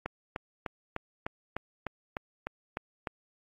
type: click train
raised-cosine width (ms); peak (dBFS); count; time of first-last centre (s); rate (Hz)
0.5; -18; 11; 0.06-3.072; 3.32
effects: AAC 32 kbps